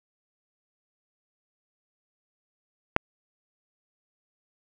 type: click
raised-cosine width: 0.5 ms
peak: -3 dBFS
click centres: 2.964 s
effects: none